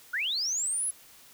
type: linear sweep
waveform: sine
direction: up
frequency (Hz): 1363 to 11030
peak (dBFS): -27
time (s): 0.13-0.91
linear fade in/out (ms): 10
effects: white hiss -54 dBFS RMS until 1.33 s